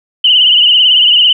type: tone with vibrato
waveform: sine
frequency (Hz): 2960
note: F#7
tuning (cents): 0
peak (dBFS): -4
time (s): 0.24-1.33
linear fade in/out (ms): 5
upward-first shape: triangle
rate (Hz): 18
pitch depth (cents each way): 89
effects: none